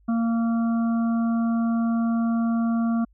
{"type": "harmonic tone", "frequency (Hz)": 230, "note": "A#3", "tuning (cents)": -23, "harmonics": [1, 3, 5, 6], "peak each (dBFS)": [-20, -34, -37, -40], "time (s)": [0.08, 3.05], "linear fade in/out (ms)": 10, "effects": ["added 50 Hz sine -55 dBFS peak until 3.13 s"]}